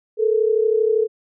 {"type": "tone pair together", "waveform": "sine", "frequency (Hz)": [433.6, 466.2], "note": ["A4", "A#4"], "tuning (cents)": [-25, 0], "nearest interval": "minor second", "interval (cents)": 125, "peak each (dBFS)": [-16, -20], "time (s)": [0.17, 1.08], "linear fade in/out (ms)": 50, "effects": []}